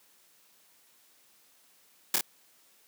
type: noise with echo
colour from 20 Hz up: white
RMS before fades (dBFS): -24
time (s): 2.14-2.16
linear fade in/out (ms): 2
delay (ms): 25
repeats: 2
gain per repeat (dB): -3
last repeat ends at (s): 2.21
effects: white hiss -63 dBFS RMS until 2.87 s + high-pass 150 Hz 12 dB/octave

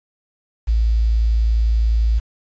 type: tone with quantisation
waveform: sine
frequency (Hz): 55.7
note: A1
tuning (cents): +22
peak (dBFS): -13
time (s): 0.67-2.2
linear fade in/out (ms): 20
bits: 7
effects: resampled to 16000 Hz

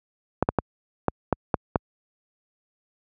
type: clicks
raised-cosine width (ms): 1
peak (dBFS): -5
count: 7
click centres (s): 0.426 / 0.489 / 0.587 / 1.083 / 1.327 / 1.542 / 1.758
effects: high-pass 60 Hz 12 dB/octave

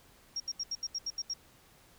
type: tone bursts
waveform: sine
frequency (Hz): 5588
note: F8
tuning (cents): 0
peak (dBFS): -32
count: 9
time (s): 0.36-1.337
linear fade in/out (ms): 5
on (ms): 41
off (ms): 76
effects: pink hiss -61 dBFS RMS until 1.98 s

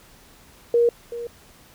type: tone with echo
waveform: sine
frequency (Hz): 472.4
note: A#4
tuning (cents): +23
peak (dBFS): -14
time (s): 0.74-0.89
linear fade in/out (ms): 2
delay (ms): 380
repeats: 1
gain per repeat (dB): -14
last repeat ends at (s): 1.27
effects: pink hiss -51 dBFS RMS until 1.74 s

